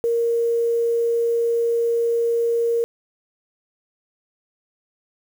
sine tone with quantisation, 466.2 Hz, A#4, in tune, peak -17 dBFS, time 0.04-2.84 s, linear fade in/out 0 ms, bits 7, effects none

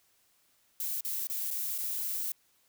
violet noise with dropouts, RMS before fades -34 dBFS, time 0.8-2.32 s, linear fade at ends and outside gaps 2 ms, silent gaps 1.008-1.048 / 1.271-1.298 / 1.505-1.51 / 1.78-1.784 s, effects white hiss -69 dBFS RMS until 2.68 s

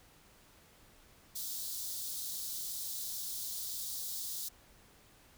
white high-pass noise, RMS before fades -40 dBFS, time 1.35-4.49 s, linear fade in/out 10 ms, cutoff 3600 Hz, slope 48 dB/octave, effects pink hiss -62 dBFS RMS until 5.37 s

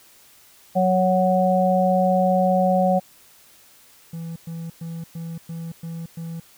harmonic tone, 185 Hz, F#3, in tune, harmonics 1 / 3 / 4, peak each -20 / -20 / -20 dBFS, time 0.75-3 s, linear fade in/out 20 ms
triangle tone bursts, 165.6 Hz, E3, 8 cents sharp, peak -27 dBFS, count 7, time 4.13-6.4 s, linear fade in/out 5 ms, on 230 ms, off 110 ms
effects white hiss -52 dBFS RMS until 6.57 s

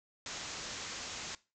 white low-pass noise, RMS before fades -43 dBFS, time 0.26-1.35 s, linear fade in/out 2 ms, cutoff 7400 Hz, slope 96 dB/octave, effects noise-tail reverb RT60 0.3 s tail -20 dB re dry

